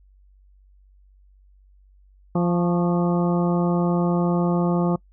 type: harmonic tone with a mistuned harmonic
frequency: 174.1 Hz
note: F3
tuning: 5 cents flat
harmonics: 1 / 2 / 3 / 4 / 5 / 6 / 7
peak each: -19 / -25 / -29 / -31 / -33 / -35 / -36 dBFS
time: 2.35-4.96 s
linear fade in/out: 5 ms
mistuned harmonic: 6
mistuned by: +83 cents
effects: noise-tail reverb RT60 0.1 s tail -24 dB re dry + added 48 Hz sine -51 dBFS peak until 5.12 s